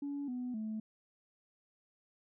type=tone with pitch steps; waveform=sine; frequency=284 / 248.7 / 217.7 Hz; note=C#4 / B3 / A3; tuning=+42 / +12 / -18 cents; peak=-35 dBFS; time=0.02-0.8 s; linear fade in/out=5 ms; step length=260 ms; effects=tanh soft clip ceiling -33 dBFS